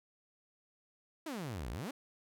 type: exponential two-way sweep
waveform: sawtooth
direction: down then up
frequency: 340 to 51.91 to 304.2 Hz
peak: -35 dBFS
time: 1.26-1.91 s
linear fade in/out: 5 ms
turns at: 1.7 s
effects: none